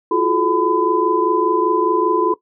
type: tone cluster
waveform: sine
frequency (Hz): 340.9 / 365.9 / 428.8 / 1007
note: F4 / F#4 / A4 / B5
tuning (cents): -42 / -19 / -45 / +33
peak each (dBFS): -19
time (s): 0.11-2.34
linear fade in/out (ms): 5
effects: noise-tail reverb RT60 0.1 s tail -17 dB re dry